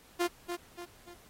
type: tone with echo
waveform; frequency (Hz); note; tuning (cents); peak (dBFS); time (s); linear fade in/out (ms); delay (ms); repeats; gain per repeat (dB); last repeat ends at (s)
sawtooth; 349.5; F4; +1; -23; 0.19-0.28; 20; 290; 3; -7; 1.15
effects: pink hiss -59 dBFS RMS until 1.29 s + AAC 48 kbps